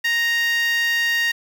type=tone with high-pass filter; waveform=10% pulse; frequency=932.3 Hz; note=A#5; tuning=in tune; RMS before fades=-20 dBFS; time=0.04-1.32 s; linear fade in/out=10 ms; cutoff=2000 Hz; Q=6.9; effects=7-bit